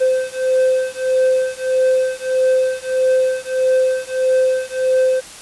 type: beating tone pair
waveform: triangle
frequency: 516 / 517.6 Hz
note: C5 / C5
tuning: -24 / -19 cents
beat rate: 1.6 Hz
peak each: -15 / -15 dBFS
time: 0-5.21 s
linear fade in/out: 20 ms
effects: white hiss -36 dBFS RMS until 5.41 s + resampled to 24000 Hz